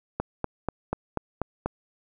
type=click train; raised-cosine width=1 ms; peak=-12 dBFS; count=7; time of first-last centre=0.2-1.66 s; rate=4.11 Hz; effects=none